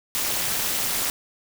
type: noise with amplitude modulation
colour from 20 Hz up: white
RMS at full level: -21 dBFS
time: 0.15-1.1 s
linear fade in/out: 0 ms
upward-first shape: sine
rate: 245 Hz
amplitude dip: 95%
effects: none